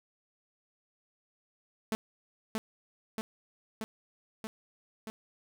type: tone with echo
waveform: sawtooth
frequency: 220 Hz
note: A3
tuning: in tune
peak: -25 dBFS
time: 1.92-1.95 s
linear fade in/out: 0 ms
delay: 630 ms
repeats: 5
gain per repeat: -2 dB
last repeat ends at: 5.1 s
effects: none